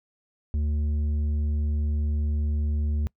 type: tone with tanh clipping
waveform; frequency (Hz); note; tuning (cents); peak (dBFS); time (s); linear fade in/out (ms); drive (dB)
sine; 75; D2; +37; -24; 0.54-3.07; 0; 7
effects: noise-tail reverb RT60 0.1 s tail -25 dB re dry